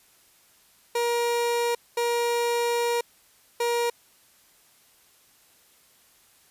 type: tone bursts at uneven times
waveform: 30% pulse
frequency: 474.1 Hz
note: A#4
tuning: 29 cents sharp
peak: -20 dBFS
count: 3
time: 0.95-1.75 / 1.97-3.01 / 3.6-3.9 s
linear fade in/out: 5 ms
effects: white hiss -59 dBFS RMS until 6.5 s + resampled to 32000 Hz